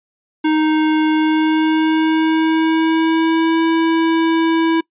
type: tone with pitch glide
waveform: square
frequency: 311.1 to 327.3 Hz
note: D#4 to E4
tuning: 0 to -12 cents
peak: -13 dBFS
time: 0.44-4.81 s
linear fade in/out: 10 ms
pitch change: +88 cents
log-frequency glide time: 1.11-3.62 s
effects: noise-tail reverb RT60 0.1 s tail -24 dB re dry + resampled to 8000 Hz